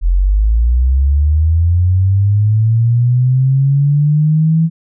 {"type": "linear sweep", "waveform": "sine", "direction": "up", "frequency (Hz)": [41.54, 164.81], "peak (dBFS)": -8, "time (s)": [0.01, 4.7], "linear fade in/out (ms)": 50, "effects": []}